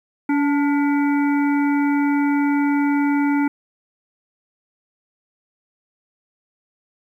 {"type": "harmonic tone with a mistuned harmonic", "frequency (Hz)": 285.1, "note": "C#4", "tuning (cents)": 49, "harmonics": [1, 3, 5, 7, 8], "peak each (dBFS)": [-16, -26, -30, -33, -34], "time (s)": [0.29, 3.48], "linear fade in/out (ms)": 5, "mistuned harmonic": 3, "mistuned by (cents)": 50, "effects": ["9-bit"]}